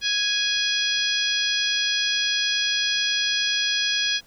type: harmonic tone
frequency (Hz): 830.6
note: G#5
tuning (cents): 0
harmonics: 2 / 3 / 4 / 5 / 6 / 7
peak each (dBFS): -28 / -29 / -24 / -31 / -28 / -33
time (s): 0.01-4.21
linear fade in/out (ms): 50
effects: pink hiss -55 dBFS RMS until 4.26 s